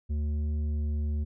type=tone with tanh clipping; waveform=sine; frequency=74.9 Hz; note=D2; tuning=35 cents sharp; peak=-28 dBFS; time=0.09-1.25 s; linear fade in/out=20 ms; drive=8 dB; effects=none